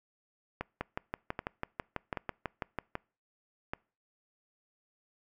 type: two click trains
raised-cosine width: 0.5 ms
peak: -19 / -18 dBFS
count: 5 / 13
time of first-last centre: 0.61-3.735 / 0.81-2.787 s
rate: 1.28 / 6.07 Hz
effects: noise-tail reverb RT60 0.4 s tail -26 dB re dry